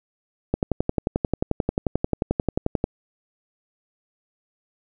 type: click train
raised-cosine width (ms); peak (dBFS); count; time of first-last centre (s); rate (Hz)
2; -7; 27; 0.54-2.841; 11.3
effects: none